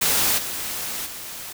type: noise with level steps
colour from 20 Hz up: white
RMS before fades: -20 / -29 / -35 dBFS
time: 0.01-1.53 s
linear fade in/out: 10 ms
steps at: 0.37 / 1.05 s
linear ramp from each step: 20 ms
effects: none